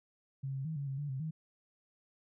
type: tone with pitch steps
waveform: sine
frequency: 135.6 / 134.7 / 159 / 140.9 / 135.3 / 145.5 / 132.3 / 158.1 Hz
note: C#3 / C#3 / D#3 / C#3 / C#3 / D3 / C3 / D#3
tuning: -38 / -49 / +38 / +29 / -42 / -16 / +20 / +28 cents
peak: -35 dBFS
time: 0.43-1.31 s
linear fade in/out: 10 ms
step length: 110 ms
effects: none